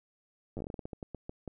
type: slowing click train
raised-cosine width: 2 ms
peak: -26 dBFS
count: 16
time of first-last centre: 0.57-1.477 s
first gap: 9 ms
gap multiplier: 1.24
effects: none